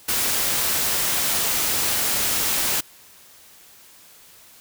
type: noise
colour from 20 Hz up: white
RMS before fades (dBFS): -22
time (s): 0.08-2.81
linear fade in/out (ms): 10
effects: white hiss -49 dBFS RMS until 4.6 s